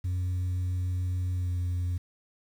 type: tone with pitch glide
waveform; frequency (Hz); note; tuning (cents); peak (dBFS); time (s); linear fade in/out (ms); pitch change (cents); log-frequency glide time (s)
sine; 90.7 to 88.88; F#2 to F2; -34 to +31; -24; 0.04-1.98; 10; -35; 1.37-1.53
effects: tanh soft clip ceiling -26 dBFS + 9-bit